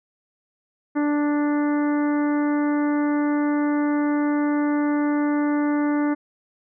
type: harmonic tone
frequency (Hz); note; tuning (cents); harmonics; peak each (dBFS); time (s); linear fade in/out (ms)
293.7; D4; 0; 1 / 2 / 3 / 4 / 5 / 6 / 7; -19 / -31 / -32 / -35 / -36 / -39 / -41; 0.95-6.15; 20
effects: none